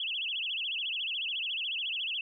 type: tone with vibrato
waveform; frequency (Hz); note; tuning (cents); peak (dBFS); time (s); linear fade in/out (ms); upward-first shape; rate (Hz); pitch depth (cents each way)
sine; 2979; F#7; +11; -31; 0-2.21; 2; sine; 14; 230
effects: none